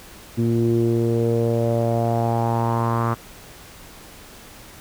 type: tone with low-pass filter sweep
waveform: sawtooth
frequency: 116.1 Hz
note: A#2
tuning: 7 cents flat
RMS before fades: -20 dBFS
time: 0.37-3.15 s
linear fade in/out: 20 ms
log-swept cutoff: 290 to 1200 Hz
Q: 4.5
effects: pink hiss -43 dBFS RMS until 4.8 s